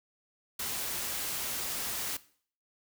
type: noise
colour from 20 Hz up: white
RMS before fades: -35 dBFS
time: 0.59-2.17 s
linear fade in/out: 5 ms
effects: noise-tail reverb RT60 0.5 s tail -18 dB re dry